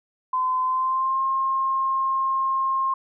sine tone with pitch glide, 1025 to 1066.7 Hz, C6 to C6, -36 to +33 cents, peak -20 dBFS, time 0.33-2.94 s, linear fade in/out 5 ms, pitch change +69 cents, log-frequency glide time 0.63-1.22 s, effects none

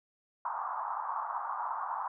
pink band-pass noise, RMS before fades -36 dBFS, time 0.45-2.08 s, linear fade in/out 2 ms, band 830 to 1200 Hz, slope 48 dB/octave, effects none

